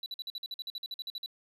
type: tone bursts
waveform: triangle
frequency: 3951 Hz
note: B7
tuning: in tune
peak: -34 dBFS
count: 16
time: 0.03-1.261 s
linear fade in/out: 2 ms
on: 31 ms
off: 49 ms
effects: resampled to 32000 Hz